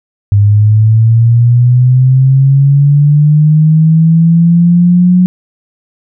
sine linear sweep, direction up, 100.7 to 182.4 Hz, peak -3 dBFS, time 0.32-5.26 s, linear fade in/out 0 ms, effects none

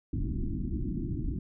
pink low-pass noise, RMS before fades -32 dBFS, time 0.13-1.39 s, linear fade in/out 5 ms, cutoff 350 Hz, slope 96 dB/octave, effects none

